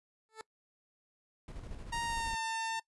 15% pulse tone with exponential growth, 440 Hz, A4, in tune, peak -33 dBFS, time 0.29-0.41 s, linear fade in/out 0 ms, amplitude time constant 25 ms
brown noise with tremolo, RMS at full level -43 dBFS, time 1.48-2.35 s, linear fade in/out 2 ms, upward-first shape square, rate 13 Hz, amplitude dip 40%
sawtooth tone with pitch glide, 932.3 to 899.5 Hz, A#5 to A5, 0 to +38 cents, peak -30 dBFS, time 1.92-2.8 s, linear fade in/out 10 ms, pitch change -62 cents, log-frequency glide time 2.05-2.4 s
effects noise-tail reverb RT60 0.1 s tail -21 dB re dry + resampled to 24000 Hz

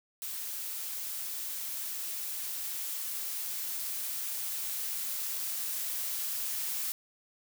blue noise with level ramp, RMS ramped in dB -38 to -34 dBFS, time 0.22-6.92 s, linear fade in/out 0 ms, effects none

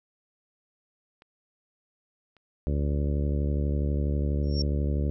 clicks, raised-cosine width 0.3 ms, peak -35 / -41 dBFS, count 2, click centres 1.221 / 2.367 s
harmonic tone, 72.2 Hz, D2, 29 cents flat, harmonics 1 / 2 / 3 / 4 / 5 / 6 / 7 / 8, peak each -25 / -31 / -35 / -37 / -39 / -41 / -42 / -43 dBFS, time 2.67-5.1 s, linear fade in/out 0 ms
sine tone with exponential growth, 5490 Hz, F8, 31 cents flat, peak -26 dBFS, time 4.43-4.62 s, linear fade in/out 5 ms, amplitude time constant 40 ms
effects none

